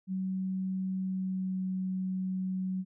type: tone with pitch glide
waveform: sine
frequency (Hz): 188.4 to 186.99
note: F#3 to F#3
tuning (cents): +32 to +19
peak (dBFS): -30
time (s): 0.07-2.85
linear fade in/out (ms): 50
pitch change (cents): -13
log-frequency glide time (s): 0.97-1.63
effects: none